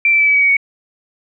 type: tone with pitch steps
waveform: sine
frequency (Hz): 2349 / 2329 / 2309 / 2289 / 2269 / 2249 / 2230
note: D7 / D7 / D7 / D7 / C#7 / C#7 / C#7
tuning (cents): 0 / -15 / -30 / -45 / +40 / +24 / +10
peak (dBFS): -9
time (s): 0.05-0.568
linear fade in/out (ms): 2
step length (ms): 74
effects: none